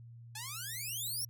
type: exponential sweep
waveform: 5% pulse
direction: up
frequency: 830.6 to 5760 Hz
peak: -29 dBFS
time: 0.35-1.25 s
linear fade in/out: 5 ms
effects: added 117 Hz sine -49 dBFS peak until 1.29 s